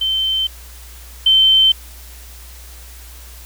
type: tone pair in turn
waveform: sine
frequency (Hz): 3095 / 3095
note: G7 / G7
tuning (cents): -23 / -23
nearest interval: unison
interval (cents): 0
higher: neither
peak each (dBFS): -15 / -8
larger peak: second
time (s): 0.01-0.47 / 1.26-1.72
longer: neither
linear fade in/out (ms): 5
effects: added 60 Hz sine -36 dBFS peak until 3.45 s + white hiss -41 dBFS RMS until 3.45 s